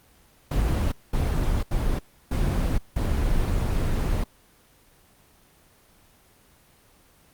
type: noise bursts at uneven times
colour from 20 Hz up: brown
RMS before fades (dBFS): -23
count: 5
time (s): 0.51-0.92 / 1.13-1.63 / 1.71-1.99 / 2.31-2.78 / 2.96-4.24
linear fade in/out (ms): 5
effects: pink hiss -57 dBFS RMS until 7.33 s + Opus 24 kbps